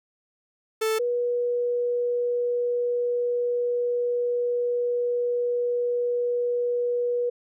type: tone pair in turn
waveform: 45% pulse / sine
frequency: 440 / 484.6 Hz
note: A4 / B4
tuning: 0 / -33 cents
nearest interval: major second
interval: 167 cents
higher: second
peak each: -22 dBFS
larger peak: neither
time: 0.81-0.99 / 0.99-7.3 s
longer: second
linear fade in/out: 10 ms
effects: none